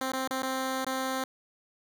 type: tone with dropouts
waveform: 10% pulse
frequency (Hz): 262.5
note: C4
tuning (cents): +6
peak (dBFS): -21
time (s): 0.01-1.24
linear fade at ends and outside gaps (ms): 2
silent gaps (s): 0.12-0.134 / 0.276-0.308 / 0.422-0.43 / 0.846-0.866
effects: none